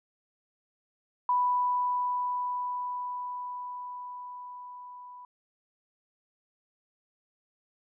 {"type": "tone with level ramp", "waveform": "sine", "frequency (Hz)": 989, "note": "B5", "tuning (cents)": 2, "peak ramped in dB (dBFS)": [-22, -44], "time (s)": [1.29, 5.25], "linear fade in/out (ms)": 2, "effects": []}